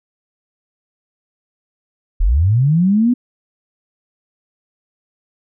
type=linear sweep; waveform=sine; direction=up; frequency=33.25 to 252 Hz; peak=-10 dBFS; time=2.2-3.14 s; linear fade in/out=10 ms; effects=none